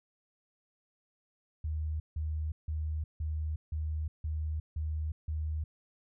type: tone bursts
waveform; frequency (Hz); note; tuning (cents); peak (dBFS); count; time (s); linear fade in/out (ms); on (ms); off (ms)
sine; 77.5; D#2; -6; -31; 8; 1.64-5.64; 5; 360; 160
effects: none